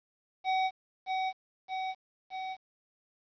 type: tone with echo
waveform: square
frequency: 755 Hz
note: F#5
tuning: 35 cents sharp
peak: -27 dBFS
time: 0.44-0.71 s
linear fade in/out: 50 ms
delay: 620 ms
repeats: 3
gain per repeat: -3 dB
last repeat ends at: 2.57 s
effects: resampled to 11025 Hz + 10-bit